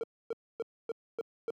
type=tone bursts; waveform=triangle; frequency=457.3 Hz; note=A#4; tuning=33 cents flat; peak=-29 dBFS; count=6; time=0.01-1.504 s; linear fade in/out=0 ms; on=24 ms; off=270 ms; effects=high-pass 200 Hz 12 dB/octave